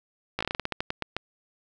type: slowing click train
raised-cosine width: 0.3 ms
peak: -12 dBFS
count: 14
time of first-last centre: 0.39-1.166 s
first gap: 16 ms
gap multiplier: 1.2
effects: none